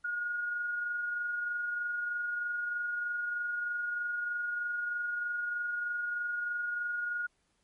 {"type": "tone with amplitude modulation", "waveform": "sine", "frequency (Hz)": 1437, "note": "F6", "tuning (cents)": 49, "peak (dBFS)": -30, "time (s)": [0.04, 7.27], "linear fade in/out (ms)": 10, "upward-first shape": "sine", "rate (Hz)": 23.2, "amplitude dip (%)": 30, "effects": ["pink hiss -74 dBFS RMS until 7.63 s", "MP3 48 kbps"]}